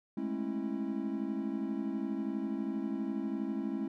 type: chord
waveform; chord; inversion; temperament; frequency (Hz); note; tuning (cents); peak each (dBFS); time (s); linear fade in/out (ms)
triangle; A major seventh; third; equal with one note detuned; 207.7 / 220 / 270.5 / 329.6; G#3 / A3 / C#4 / E4; 0 / 0 / -42 / 0; -36 / -38 / -35 / -37; 0.17-3.88; 5
effects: none